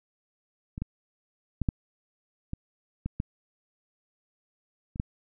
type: clicks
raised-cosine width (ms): 5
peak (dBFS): -23 / -18 / -15 / -12 / -20 / -18 / -16 / -27 / -15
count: 9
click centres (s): 0.779 / 0.82 / 1.617 / 1.688 / 2.534 / 3.06 / 3.201 / 4.959 / 4.999
effects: none